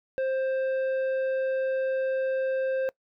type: tone with tanh clipping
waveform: sine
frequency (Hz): 527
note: C5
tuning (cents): +12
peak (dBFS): -26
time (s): 0.18-2.89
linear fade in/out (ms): 0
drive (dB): 8
effects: noise-tail reverb RT60 0.1 s tail -23 dB re dry